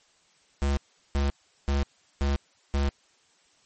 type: tone bursts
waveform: square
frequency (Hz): 70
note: C#2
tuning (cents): +18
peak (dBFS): -23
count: 5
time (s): 0.62-2.89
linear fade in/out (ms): 0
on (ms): 150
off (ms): 380
effects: white hiss -63 dBFS RMS until 3.65 s + MP3 32 kbps